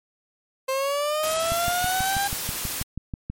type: linear sweep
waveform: 30% pulse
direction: up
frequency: 523.3 to 806 Hz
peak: -20 dBFS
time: 0.68-2.28 s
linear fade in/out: 10 ms
type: noise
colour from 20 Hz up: white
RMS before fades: -30 dBFS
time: 1.23-2.83 s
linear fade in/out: 5 ms
type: click train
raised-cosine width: 5 ms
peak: -18 dBFS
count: 12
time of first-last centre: 1.52-3.3 s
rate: 6.18 Hz
effects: MP3 64 kbps